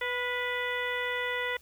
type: harmonic tone with a mistuned harmonic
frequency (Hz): 493.9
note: B4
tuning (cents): 0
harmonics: 1 / 2 / 3 / 4 / 5 / 6 / 7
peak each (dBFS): -35 / -38 / -38 / -32 / -43 / -44 / -42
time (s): 0.01-1.57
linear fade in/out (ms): 5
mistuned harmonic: 3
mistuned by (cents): -37
effects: added 60 Hz sine -59 dBFS peak until 1.61 s + white hiss -60 dBFS RMS until 1.61 s